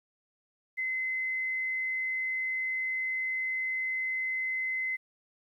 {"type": "tone", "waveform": "sine", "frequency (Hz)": 2050, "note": "C7", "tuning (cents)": -36, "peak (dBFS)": -29, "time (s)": [0.77, 4.97], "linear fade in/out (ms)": 20, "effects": ["11-bit"]}